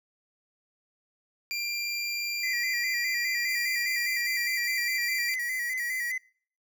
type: tone with pitch glide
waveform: 25% pulse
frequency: 2379 to 2361 Hz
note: D7 to D7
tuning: +22 to +9 cents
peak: -26 dBFS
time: 1.51-5.34 s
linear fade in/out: 0 ms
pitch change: -13 cents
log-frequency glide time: 3.95-4.61 s
type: tone with vibrato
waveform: triangle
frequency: 1975.5 Hz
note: B6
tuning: in tune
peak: -27 dBFS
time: 2.43-6.18 s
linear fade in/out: 5 ms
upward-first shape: square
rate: 4.9 Hz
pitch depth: 49 cents each way
type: tone bursts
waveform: 5% pulse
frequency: 2349 Hz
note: D7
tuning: in tune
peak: -29 dBFS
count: 7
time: 3.49-6.116 s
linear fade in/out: 0 ms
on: 340 ms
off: 41 ms
effects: noise-tail reverb RT60 0.5 s tail -24 dB re dry